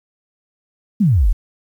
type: exponential sweep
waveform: sine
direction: down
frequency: 230.5 to 36.03 Hz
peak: -10 dBFS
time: 1-1.33 s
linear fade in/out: 10 ms
effects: 8-bit